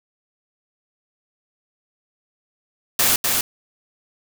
white noise with echo, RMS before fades -17 dBFS, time 2.99-3.16 s, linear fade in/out 2 ms, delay 250 ms, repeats 1, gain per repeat -3 dB, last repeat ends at 3.41 s, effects none

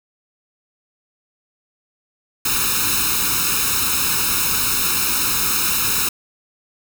white noise with comb filter, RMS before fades -19 dBFS, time 2.45-6.09 s, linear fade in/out 5 ms, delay 0.76 ms, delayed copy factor +1, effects none

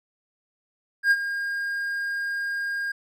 triangle tone with ADSR envelope, 1617 Hz, G#6, 47 cents flat, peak -12 dBFS, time 1.03-2.92 s, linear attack 80 ms, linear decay 45 ms, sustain -12 dB, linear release 7 ms, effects none

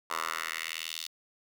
10% pulse tone with high-pass filter sweep, 80.9 Hz, E2, 32 cents flat, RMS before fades -36 dBFS, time 0.1-1.07 s, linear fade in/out 5 ms, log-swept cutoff 1000 to 3900 Hz, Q 2.1, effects none

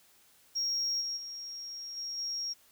sine tone with level steps, 5588 Hz, F8, in tune, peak -27 / -32 / -39 / -35 / -32 dBFS, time 0.55-2.54 s, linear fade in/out 20 ms, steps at 1 / 1.16 / 1.96 / 2.17 s, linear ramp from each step 20 ms, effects tanh soft clip ceiling -27 dBFS + white hiss -63 dBFS RMS until 2.71 s

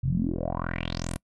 10% pulse tone with low-pass filter sweep, 42.51 Hz, F1, 46 cents flat, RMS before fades -29 dBFS, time 0.03-1.17 s, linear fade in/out 10 ms, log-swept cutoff 110 to 11000 Hz, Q 6.4, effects noise-tail reverb RT60 0.1 s tail -26 dB re dry

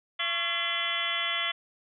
harmonic tone with a mistuned harmonic, 340 Hz, F4, 46 cents flat, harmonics 2 / 3 / 4 / 5 / 6 / 7 / 8 / 9 / 10, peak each -41 / -39 / -37 / -39 / -32 / -40 / -40 / -33 / -33 dBFS, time 0.19-1.52 s, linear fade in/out 10 ms, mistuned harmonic 3, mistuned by +140 cents, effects none

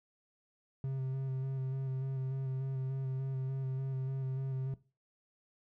triangle tone with vibrato, 132.8 Hz, C3, 26 cents sharp, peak -31 dBFS, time 0.84-4.74 s, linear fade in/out 2 ms, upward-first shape square, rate 3.4 Hz, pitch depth 18 cents each way, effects noise-tail reverb RT60 0.3 s tail -17 dB re dry

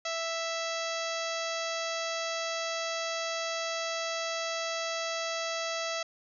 harmonic tone, 660 Hz, E5, 2 cents sharp, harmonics 1 / 2 / 3 / 4 / 5 / 6 / 7 / 8 / 9 / 10, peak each -35 / -38 / -40 / -41 / -42 / -43 / -43 / -44 / -45 / -45 dBFS, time 0.05-6.03 s, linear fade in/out 5 ms, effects none

